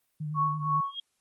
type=tone with vibrato; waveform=sine; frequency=151.8 Hz; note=D#3; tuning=42 cents flat; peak=-31 dBFS; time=0.2-0.81 s; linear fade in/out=10 ms; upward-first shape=square; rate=8.9 Hz; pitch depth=24 cents each way
type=tone with tremolo; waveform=sine; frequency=1108.7 Hz; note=C#6; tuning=in tune; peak=-22 dBFS; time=0.34-0.95 s; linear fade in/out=50 ms; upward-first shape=triangle; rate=3 Hz; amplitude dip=95%
type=tone with exponential growth; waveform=sine; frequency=3256 Hz; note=G#7; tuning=35 cents flat; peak=-30 dBFS; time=0.83-1 s; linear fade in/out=5 ms; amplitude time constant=35 ms
effects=white hiss -75 dBFS RMS until 1.2 s + Opus 32 kbps